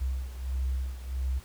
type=beating tone pair; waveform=sine; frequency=64.4 / 65.9 Hz; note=C2 / C2; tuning=-27 / +13 cents; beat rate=1.5 Hz; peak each=-30 / -34 dBFS; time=0-1.4 s; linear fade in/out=20 ms; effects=pink hiss -53 dBFS RMS until 1.44 s